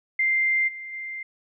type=tone with level steps; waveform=sine; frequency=2093 Hz; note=C7; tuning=in tune; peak=-19 / -34 / -31 dBFS; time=0.19-1.23 s; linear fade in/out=5 ms; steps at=0.67 / 0.92 s; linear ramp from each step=20 ms; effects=none